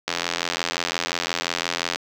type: click train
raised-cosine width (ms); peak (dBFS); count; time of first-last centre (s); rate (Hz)
0.2; -5; 162; 0.08-1.959; 85.7
effects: high-pass 200 Hz 12 dB/octave + 7-bit